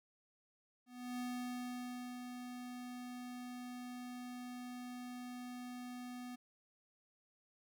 square tone with ADSR envelope, 247.4 Hz, B3, 3 cents sharp, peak -40 dBFS, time 0.86-6.36 s, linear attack 330 ms, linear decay 990 ms, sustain -6 dB, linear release 12 ms, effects none

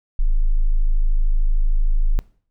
sine tone, 26.58 Hz, G#0, 41 cents sharp, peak -13 dBFS, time 0.19-2.19 s, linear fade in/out 0 ms, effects noise-tail reverb RT60 0.5 s tail -21 dB re dry

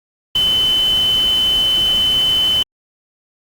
sine tone in noise, 3039 Hz, F#7, 46 cents sharp, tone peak -12 dBFS, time 0.35-2.63 s, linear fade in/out 5 ms, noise pink, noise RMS -29 dBFS, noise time 0.35-2.63 s, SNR +14 dB, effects Opus 48 kbps

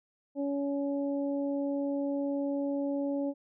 harmonic tone, 281.4 Hz, C#4, 26 cents sharp, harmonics 1 / 2 / 3, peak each -30 / -34 / -47 dBFS, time 0.35-3.34 s, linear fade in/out 50 ms, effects none

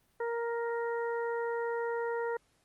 harmonic tone, 467.4 Hz, A#4, 5 cents sharp, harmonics 1 / 2 / 3 / 4, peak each -32 / -38 / -43 / -44 dBFS, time 0.2-2.37 s, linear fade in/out 5 ms, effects pink hiss -71 dBFS RMS until 2.64 s + Opus 32 kbps

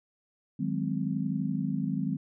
sine chord, Ab dominant seventh, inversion second, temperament just, 155.74 / 186.89 / 207.7 / 259.6 Hz, Eb3 / Gb3 / Ab3 / C4, +2 / +18 / 0 / -13 cents, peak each -33 dBFS, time 0.59-2.17 s, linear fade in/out 10 ms, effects none

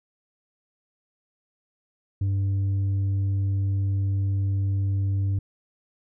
triangle tone with tanh clipping, 98 Hz, G2, in tune, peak -22 dBFS, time 2.21-5.39 s, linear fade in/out 5 ms, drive 8 dB, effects none

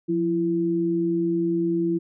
sine tone pair together, 175.47 / 335.1 Hz, F3 / E4, +8 / +29 cents, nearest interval major seventh, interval 1121 cents, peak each -27 / -21 dBFS, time 0.08-1.99 s, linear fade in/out 20 ms, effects none

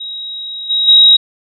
sine tone with level steps, 3814 Hz, A#7, 39 cents sharp, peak -22 / -11 / -3 dBFS, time 0-1.17 s, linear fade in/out 10 ms, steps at 0.69 / 0.87 s, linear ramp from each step 20 ms, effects none

